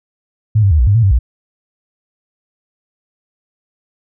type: tone with pitch steps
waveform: sine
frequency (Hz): 108.3 / 98.6 / 77.5 / 60.3 / 100.7 / 115.4 / 97.3 / 60.6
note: A2 / G2 / D#2 / B1 / G2 / A#2 / G2 / B1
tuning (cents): -27 / +11 / -6 / -41 / +47 / -17 / -12 / -32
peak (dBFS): -7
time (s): 0.55-1.19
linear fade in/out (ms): 10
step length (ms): 80
effects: none